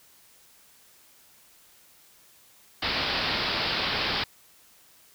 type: low-pass noise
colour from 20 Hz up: white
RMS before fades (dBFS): -28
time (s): 2.82-4.24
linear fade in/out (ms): 5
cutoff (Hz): 5000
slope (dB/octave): 96
effects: white hiss -57 dBFS RMS until 5.14 s